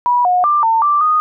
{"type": "tone with pitch steps", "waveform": "sine", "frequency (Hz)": [975, 723, 1186, 902, 1175, 1238], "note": ["B5", "F#5", "D6", "A5", "D6", "D#6"], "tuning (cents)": [-23, -40, 17, 43, 1, -9], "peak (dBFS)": -10, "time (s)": [0.06, 1.2], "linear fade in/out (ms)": 0, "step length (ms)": 190, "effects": []}